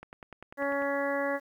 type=click train; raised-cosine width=0.5 ms; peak=-29 dBFS; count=9; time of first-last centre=0.03-0.822 s; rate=10.1 Hz
type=harmonic tone; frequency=280.3 Hz; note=C#4; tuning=19 cents sharp; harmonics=1 / 2 / 3 / 4 / 5 / 6 / 7; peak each=-35 / -30 / -38 / -38 / -42 / -36 / -38 dBFS; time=0.57-1.4 s; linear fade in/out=50 ms
effects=10-bit